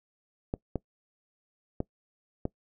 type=clicks; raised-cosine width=2 ms; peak=-16 dBFS; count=4; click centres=0.539 / 0.757 / 1.804 / 2.454 s; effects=noise-tail reverb RT60 0.1 s tail -22 dB re dry